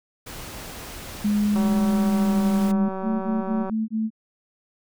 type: noise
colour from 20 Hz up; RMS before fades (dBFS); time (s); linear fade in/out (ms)
pink; -37; 0.26-2.72; 10
type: tone with pitch glide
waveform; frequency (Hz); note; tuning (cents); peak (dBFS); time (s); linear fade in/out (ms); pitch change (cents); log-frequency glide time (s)
sine; 207.7 to 201.2; G#3 to G3; 0 to +45; -18; 1.24-2.89; 10; -55; 1.82-2.42
type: click train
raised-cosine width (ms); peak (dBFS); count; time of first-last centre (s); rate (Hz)
1; -18; 407; 1.56-3.697; 190
type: tone bursts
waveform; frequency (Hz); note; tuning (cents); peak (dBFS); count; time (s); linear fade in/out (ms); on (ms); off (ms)
sine; 220; A3; 0; -21; 5; 3.02-4.104; 50; 200; 21
effects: none